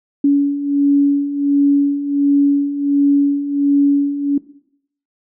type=beating tone pair; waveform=sine; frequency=282.2 / 283.6 Hz; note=C#4 / C#4; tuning=+31 / +40 cents; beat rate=1.4 Hz; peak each=-18 / -12 dBFS; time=0.24-4.38 s; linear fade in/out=5 ms; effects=noise-tail reverb RT60 0.7 s tail -18 dB re dry